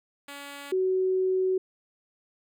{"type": "tone pair in turn", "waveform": ["5% pulse", "sine"], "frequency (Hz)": [283.2, 374.4], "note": ["C#4", "F#4"], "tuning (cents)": [37, 20], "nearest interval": "perfect fourth", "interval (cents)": 483, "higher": "second", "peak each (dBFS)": [-28, -22], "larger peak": "second", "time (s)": [[0.28, 0.72], [0.72, 1.58]], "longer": "second", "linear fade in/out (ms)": 5, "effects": []}